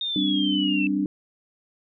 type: linear sweep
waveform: sine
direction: down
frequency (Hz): 3693 to 2637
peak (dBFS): -25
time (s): 0.01-0.87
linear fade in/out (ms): 2
type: chord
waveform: sine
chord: G suspended fourth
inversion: none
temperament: equal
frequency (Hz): 196 / 261.6 / 293.7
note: G3 / C4 / D4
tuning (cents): 0 / 0 / 0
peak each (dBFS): -26 / -29 / -23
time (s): 0.16-1.06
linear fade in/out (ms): 2
effects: none